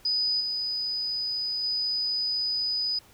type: tone with level steps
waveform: sine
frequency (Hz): 4978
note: D#8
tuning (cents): 0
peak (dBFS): -23 / -27 / -25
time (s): 0.05-2.99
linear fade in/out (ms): 5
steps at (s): 0.4 / 1.63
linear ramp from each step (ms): 10
effects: pink hiss -56 dBFS RMS until 3.13 s